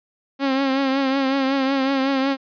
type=tone with vibrato; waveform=sawtooth; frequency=270 Hz; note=C#4; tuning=45 cents flat; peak=-14 dBFS; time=0.39-2.37 s; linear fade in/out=50 ms; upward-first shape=triangle; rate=5.4 Hz; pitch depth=56 cents each way; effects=resampled to 11025 Hz